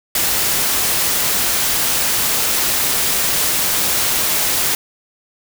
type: noise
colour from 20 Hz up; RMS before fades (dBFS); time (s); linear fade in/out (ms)
white; -17; 0.15-4.75; 2
effects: none